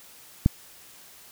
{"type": "click", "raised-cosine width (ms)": 5, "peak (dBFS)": -5, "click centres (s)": 0.461, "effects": ["white hiss -50 dBFS RMS until 1.31 s"]}